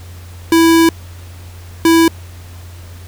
square tone pair in turn, 329.6 / 329.6 Hz, E4 / E4, 0 / 0 cents, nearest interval unison, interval 0 cents, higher neither, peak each -7 dBFS, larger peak neither, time 0.52-0.89 / 1.85-2.08 s, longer first, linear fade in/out 2 ms, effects added 88 Hz sine -31 dBFS peak until 3.07 s + pink hiss -41 dBFS RMS until 3.07 s

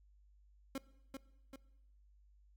30% pulse tone with echo, 269.6 Hz, C#4, 48 cents flat, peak -36 dBFS, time 0.75-0.78 s, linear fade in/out 2 ms, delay 390 ms, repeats 2, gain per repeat -5 dB, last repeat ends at 1.56 s, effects noise-tail reverb RT60 0.9 s tail -20 dB re dry + added 50 Hz sine -63 dBFS peak until 2.56 s

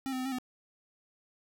square tone with pitch steps, 267.7 / 257.8 / 256.3 / 267.5 / 252.7 Hz, C4 / C4 / C4 / C4 / B3, +40 / -26 / -36 / +38 / +40 cents, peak -33 dBFS, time 0.06-0.385 s, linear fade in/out 0 ms, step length 65 ms, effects none

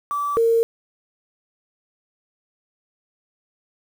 sine tone pair in turn, 1156 / 458.8 Hz, D6 / A#4, -28 / -28 cents, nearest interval octave + major third, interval 1600 cents, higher first, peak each -21 / -14 dBFS, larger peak second, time 0.11-0.37 / 0.37-0.63 s, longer neither, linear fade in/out 0 ms, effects 7-bit

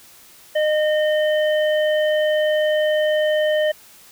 harmonic tone, 612 Hz, D#5, 29 cents flat, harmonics 1 / 3 / 5, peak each -16 / -26 / -30 dBFS, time 0.55-3.72 s, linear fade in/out 10 ms, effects white hiss -47 dBFS RMS until 4.11 s

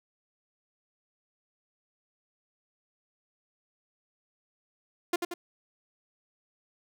sawtooth tone with echo, 349.2 Hz, F4, in tune, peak -20 dBFS, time 5.13-5.16 s, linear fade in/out 5 ms, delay 90 ms, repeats 2, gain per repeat -5 dB, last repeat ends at 5.34 s, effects none

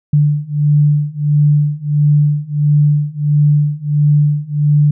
sine beating tone pair, 146.83 / 148.33 Hz, D3 / D3, 0 / +18 cents, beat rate 1.5 Hz, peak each -13 / -12 dBFS, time 0.13-4.91 s, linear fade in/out 5 ms, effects none

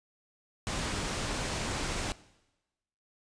pink low-pass noise, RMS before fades -34 dBFS, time 0.67-2.12 s, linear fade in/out 0 ms, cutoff 9200 Hz, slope 24 dB/octave, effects noise-tail reverb RT60 1.0 s tail -19 dB re dry + resampled to 22050 Hz

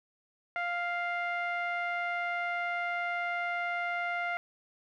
sawtooth tone with low-pass filter, 699 Hz, F5, 1 cent sharp, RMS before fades -33 dBFS, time 0.56-4.37 s, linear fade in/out 0 ms, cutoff 1900 Hz, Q 4.5, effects none

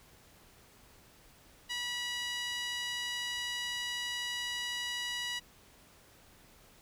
5% pulse tone with band-pass filter, 972 Hz, B5, 28 cents flat, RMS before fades -37 dBFS, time 1.69-5.4 s, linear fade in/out 20 ms, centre 2500 Hz, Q 1.7, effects pink hiss -60 dBFS RMS until 6.81 s

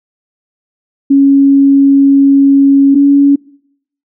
sine tone pair in turn, 276.6 / 281.4 Hz, C#4 / C#4, -4 / +26 cents, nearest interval unison, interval 30 cents, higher second, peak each -3 dBFS, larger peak neither, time 1.1-2.95 / 2.95-3.36 s, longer first, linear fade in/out 10 ms, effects noise-tail reverb RT60 0.7 s tail -24 dB re dry

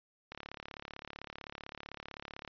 click train, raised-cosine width 0.3 ms, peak -27 dBFS, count 78, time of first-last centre 0.32-2.477 s, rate 35.7 Hz, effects resampled to 11025 Hz

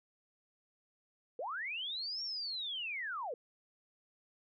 sine linear two-way sweep, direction up then down, 438.2 to 5588 to 438.2 Hz, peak -37 dBFS, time 1.39-3.34 s, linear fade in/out 2 ms, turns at 2.23 s, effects none

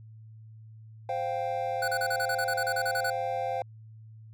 triangle chord, C suspended fourth, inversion none, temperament equal with one note detuned, 523.3 / 701.7 / 784 Hz, C5 / F5 / G5, 0 / +8 / 0 cents, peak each -31 dBFS, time 1.09-3.62 s, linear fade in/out 2 ms
square tone bursts, 1485 Hz, F#6, 6 cents sharp, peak -29 dBFS, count 14, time 1.82-3.102 s, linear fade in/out 5 ms, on 60 ms, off 34 ms
effects added 110 Hz sine -46 dBFS peak until 4.33 s

